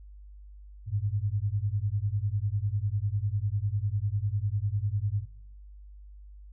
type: beating tone pair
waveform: sine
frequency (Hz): 98.1 / 108.1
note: G2 / A2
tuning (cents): +2 / -30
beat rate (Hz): 10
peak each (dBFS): -29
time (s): 0.86-5.26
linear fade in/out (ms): 50
effects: noise-tail reverb RT60 0.9 s tail -24 dB re dry + added 50 Hz sine -45 dBFS peak until 6.52 s